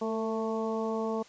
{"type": "harmonic tone with a mistuned harmonic", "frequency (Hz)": 221, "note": "A3", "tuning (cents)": 8, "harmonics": [1, 2, 3, 4, 5], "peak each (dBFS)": [-33, -32, -37, -39, -40], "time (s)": [0.01, 1.23], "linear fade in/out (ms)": 10, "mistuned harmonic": 2, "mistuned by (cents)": 24, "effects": ["white hiss -55 dBFS RMS until 1.28 s", "resampled to 16000 Hz"]}